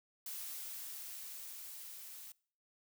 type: noise with level ramp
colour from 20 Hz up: blue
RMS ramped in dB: -44 to -51 dBFS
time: 0.26-2.32 s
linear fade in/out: 2 ms
effects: noise-tail reverb RT60 0.5 s tail -23 dB re dry